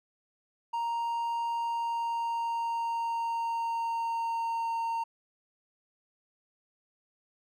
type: tone with pitch glide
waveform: triangle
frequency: 932.3 to 918.4 Hz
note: A#5 to A#5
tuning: 0 to -26 cents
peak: -27 dBFS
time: 0.73-5.04 s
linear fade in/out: 10 ms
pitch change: -26 cents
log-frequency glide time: 1.48-4.7 s
effects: none